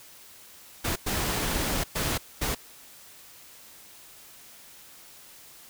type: noise bursts at uneven times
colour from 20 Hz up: pink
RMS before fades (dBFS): -28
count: 4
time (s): 0.84-0.96 / 1.06-1.84 / 1.95-2.18 / 2.41-2.55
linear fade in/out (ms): 10
effects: white hiss -50 dBFS RMS until 5.69 s